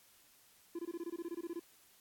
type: tone bursts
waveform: triangle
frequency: 340.9 Hz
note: F4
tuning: 42 cents flat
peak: -36 dBFS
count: 14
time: 0.75-1.596 s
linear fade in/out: 5 ms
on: 40 ms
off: 22 ms
effects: white hiss -65 dBFS RMS until 2 s + AAC 64 kbps